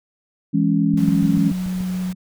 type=chord; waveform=sine; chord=C# minor; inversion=first; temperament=just; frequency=166.31 / 207.9 / 277.2 Hz; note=E3 / G#3 / C#4; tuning=+16 / +2 / 0 cents; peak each=-19 dBFS; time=0.53-1.52 s; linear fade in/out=20 ms
type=click train; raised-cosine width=5 ms; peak=-20 dBFS; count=7; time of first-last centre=0.94-1.807 s; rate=6.92 Hz
type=tone with pitch glide; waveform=sine; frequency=185 to 183.51 Hz; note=F#3 to F#3; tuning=0 to -14 cents; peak=-21 dBFS; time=0.97-2.15 s; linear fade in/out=50 ms; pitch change=-14 cents; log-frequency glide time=1.42-1.48 s
type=noise; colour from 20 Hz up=pink; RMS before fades=-39 dBFS; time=0.97-2.13 s; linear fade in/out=5 ms
effects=none